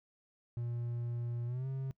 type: tone with pitch glide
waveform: triangle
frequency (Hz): 119.1 to 133.69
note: A#2 to C3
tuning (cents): +38 to +38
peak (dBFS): -33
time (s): 0.57-1.91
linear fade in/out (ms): 0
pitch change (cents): +200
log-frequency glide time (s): 1.46-1.67
effects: noise-tail reverb RT60 0.1 s tail -22 dB re dry